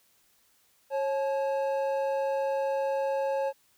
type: tone pair together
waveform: triangle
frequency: 545 / 860.3 Hz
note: C#5 / A5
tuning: -29 / -39 cents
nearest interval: minor sixth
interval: 790 cents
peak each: -25 / -31 dBFS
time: 0.9-3.53 s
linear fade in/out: 50 ms
effects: white hiss -66 dBFS RMS until 3.77 s

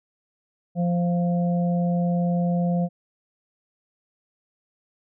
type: harmonic tone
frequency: 174.5 Hz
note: F3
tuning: 1 cent flat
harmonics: 1 / 3 / 4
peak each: -20 / -30 / -32 dBFS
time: 0.75-2.89 s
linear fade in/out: 50 ms
effects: none

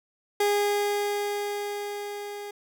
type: tone with level ramp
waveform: 30% pulse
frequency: 409.9 Hz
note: G#4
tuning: 23 cents flat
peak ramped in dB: -18 to -33 dBFS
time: 0.4-2.51 s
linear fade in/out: 5 ms
effects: none

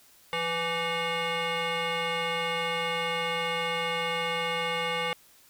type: tone with frequency modulation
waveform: sine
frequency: 840 Hz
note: G#5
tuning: 19 cents sharp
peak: -24 dBFS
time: 0.33-5.13 s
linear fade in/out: 0 ms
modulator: 669 Hz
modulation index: 3.4
effects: tanh soft clip ceiling -26 dBFS + white hiss -58 dBFS RMS until 5.49 s

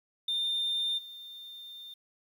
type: tone with level steps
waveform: sine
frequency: 3609 Hz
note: A7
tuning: 43 cents sharp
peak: -26 / -43 dBFS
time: 0.28-1.94 s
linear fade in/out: 5 ms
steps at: 0.97 s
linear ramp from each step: 20 ms
effects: tanh soft clip ceiling -26 dBFS + 10-bit

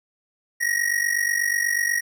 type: ring-modulated tone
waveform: square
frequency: 1891 Hz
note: A#6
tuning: 24 cents sharp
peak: -18 dBFS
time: 0.6-2.01 s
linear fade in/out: 20 ms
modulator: 24.1 Hz
effects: none

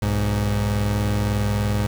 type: tone pair together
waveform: 30% pulse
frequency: 61.74 / 103.27 Hz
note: B1 / G#2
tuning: 0 / -9 cents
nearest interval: major sixth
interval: 891 cents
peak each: -24 / -18 dBFS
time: 0.02-1.87 s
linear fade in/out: 5 ms
effects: 7-bit

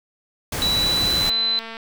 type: noise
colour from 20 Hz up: pink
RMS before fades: -26 dBFS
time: 0.52-1.3 s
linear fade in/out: 5 ms
type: tone with pitch glide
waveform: sine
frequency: 3939 to 4026 Hz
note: B7 to B7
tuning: -5 to +33 cents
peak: -18 dBFS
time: 0.62-1.59 s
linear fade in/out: 0 ms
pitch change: +38 cents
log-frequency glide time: 0.75-1.39 s
type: click train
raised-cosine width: 0.3 ms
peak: -19 dBFS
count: 125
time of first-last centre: 1.22-1.769 s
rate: 226 Hz
effects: none

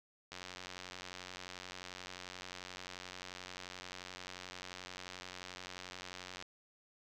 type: click train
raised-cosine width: 0.2 ms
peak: -28 dBFS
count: 559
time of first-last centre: 0.32-6.425 s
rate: 91.4 Hz
effects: none

